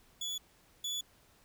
30% pulse tone pair in turn, 3421 / 3436 Hz, A7 / A7, -49 / -42 cents, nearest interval unison, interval 7 cents, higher second, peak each -33 / -32 dBFS, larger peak second, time 0.21-0.38 / 0.84-1.01 s, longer neither, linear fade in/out 5 ms, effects pink hiss -65 dBFS RMS until 1.44 s

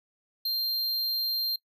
square tone, 4180 Hz, C8, 2 cents flat, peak -27 dBFS, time 0.45-1.56 s, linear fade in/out 5 ms, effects noise-tail reverb RT60 0.1 s tail -22 dB re dry

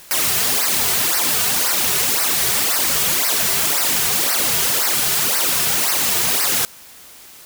white noise with flanger, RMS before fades -18 dBFS, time 0.11-6.65 s, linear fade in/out 0 ms, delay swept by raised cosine 0.28 to 3.78 ms, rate 1.9 Hz, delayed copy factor -0.9, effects white hiss -42 dBFS RMS until 7.45 s

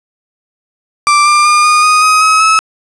35% pulse tone with pitch steps, 1174.7 / 1191.1 / 1207.7 / 1224.6 / 1241.7 / 1259 / 1276.6 / 1294.4 Hz, D6 / D6 / D6 / D#6 / D#6 / D#6 / D#6 / E6, 0 / +24 / +48 / -28 / -4 / +20 / +44 / -32 cents, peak -4 dBFS, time 1.07-2.59 s, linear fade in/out 0 ms, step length 190 ms, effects resampled to 24000 Hz + 7-bit

